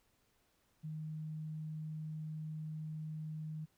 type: tone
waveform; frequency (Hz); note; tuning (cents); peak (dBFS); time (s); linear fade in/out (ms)
sine; 155.56; D#3; 0; -40; 0.83-3.66; 20
effects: pink hiss -75 dBFS RMS until 3.77 s